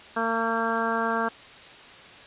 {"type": "harmonic tone", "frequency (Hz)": 227.6, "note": "A#3", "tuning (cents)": -41, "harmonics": [1, 2, 3, 4, 5, 6, 7], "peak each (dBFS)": [-31, -31, -31, -31, -31, -31, -31], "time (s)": [0.16, 1.29], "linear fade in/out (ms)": 10, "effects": ["white hiss -46 dBFS RMS until 2.26 s", "resampled to 8000 Hz"]}